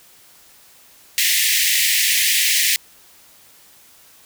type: high-pass noise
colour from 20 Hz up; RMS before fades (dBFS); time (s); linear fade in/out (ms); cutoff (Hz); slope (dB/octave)
pink; -17; 1.18-2.76; 0; 1800; 96
effects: white hiss -49 dBFS RMS until 4.25 s